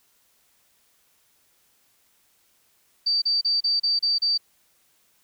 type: tone bursts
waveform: sine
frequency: 4635 Hz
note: D8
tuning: 24 cents flat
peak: -19 dBFS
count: 7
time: 3.06-4.378 s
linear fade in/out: 10 ms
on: 160 ms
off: 33 ms
effects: white hiss -64 dBFS RMS until 5.23 s